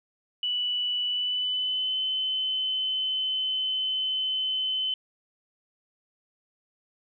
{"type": "tone with pitch glide", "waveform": "sine", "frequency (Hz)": [2960, 3047], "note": ["F#7", "G7"], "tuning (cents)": [0, -50], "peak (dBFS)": -25, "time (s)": [0.43, 4.94], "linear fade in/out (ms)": 2, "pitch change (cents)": 50, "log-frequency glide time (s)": [1.07, 1.98], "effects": []}